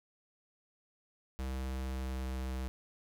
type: tone with pitch glide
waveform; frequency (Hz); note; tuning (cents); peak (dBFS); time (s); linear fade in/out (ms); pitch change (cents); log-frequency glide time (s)
square; 65.41 to 64.81; C2 to C2; 0 to -16; -36; 1.39-2.68; 0; -16; 1.75-2.3
effects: none